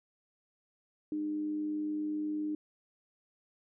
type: tone with amplitude modulation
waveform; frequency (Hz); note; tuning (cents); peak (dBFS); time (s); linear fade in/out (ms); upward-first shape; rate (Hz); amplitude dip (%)
sine; 304.6; D#4; -37; -30; 1.12-2.55; 2; sine; 99.9; 35
effects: none